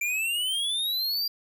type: exponential sweep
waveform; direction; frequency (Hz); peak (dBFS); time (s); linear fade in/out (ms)
square; up; 2349 to 4789; -26; 0.01-1.28; 5
effects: none